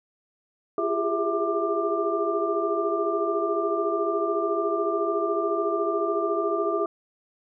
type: tone cluster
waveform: sine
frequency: 342.2 / 398.2 / 412.1 / 659 / 1189 Hz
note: F4 / G4 / G#4 / E5 / D6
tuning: -35 / +27 / -13 / -1 / +21 cents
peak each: -29 dBFS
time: 0.78-6.86 s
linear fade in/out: 2 ms
effects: none